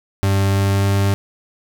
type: tone with pitch glide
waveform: 40% pulse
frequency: 98 to 99.02 Hz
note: G2 to G2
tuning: 0 to +18 cents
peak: -13 dBFS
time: 0.23-1.14 s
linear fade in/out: 0 ms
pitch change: +18 cents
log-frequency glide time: 0.42-0.87 s
effects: none